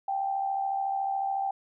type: tone with amplitude modulation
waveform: sine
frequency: 784 Hz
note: G5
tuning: in tune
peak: -24 dBFS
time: 0.08-1.51 s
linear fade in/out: 5 ms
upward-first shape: sine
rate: 73.9 Hz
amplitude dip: 55%
effects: none